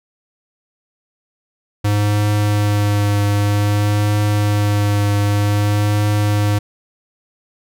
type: tone with vibrato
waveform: square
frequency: 103.3 Hz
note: G#2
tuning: 9 cents flat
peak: -14 dBFS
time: 1.84-6.59 s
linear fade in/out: 10 ms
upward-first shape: triangle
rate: 0.53 Hz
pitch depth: 19 cents each way
effects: none